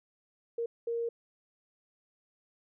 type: tone bursts at uneven times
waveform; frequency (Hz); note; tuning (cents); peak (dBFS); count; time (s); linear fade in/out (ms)
sine; 466.2; A#4; 0; -30; 2; 0.58-0.66 / 0.87-1.09; 5
effects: none